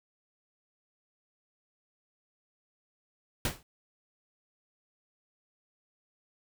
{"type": "noise with exponential decay", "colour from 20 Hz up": "pink", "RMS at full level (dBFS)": -26, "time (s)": [3.45, 3.63], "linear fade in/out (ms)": 2, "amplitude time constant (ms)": 38, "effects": []}